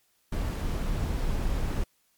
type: noise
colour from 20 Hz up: brown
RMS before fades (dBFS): -28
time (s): 0.32-1.84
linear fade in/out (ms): 5
effects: white hiss -69 dBFS RMS until 2.17 s + MP3 96 kbps